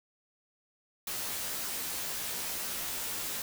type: noise with comb filter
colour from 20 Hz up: white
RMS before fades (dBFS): -36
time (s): 1.07-3.42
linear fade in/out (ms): 2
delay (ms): 14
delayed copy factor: -0.8
effects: none